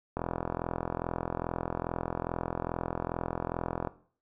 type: click train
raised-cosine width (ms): 1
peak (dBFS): -17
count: 158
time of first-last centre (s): 0.17-3.873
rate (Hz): 42.4
effects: noise-tail reverb RT60 0.5 s tail -17 dB re dry